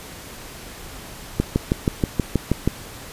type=click train; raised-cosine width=3 ms; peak=-4 dBFS; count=9; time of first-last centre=1.4-2.676 s; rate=6.27 Hz; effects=pink hiss -38 dBFS RMS until 3.12 s + resampled to 32000 Hz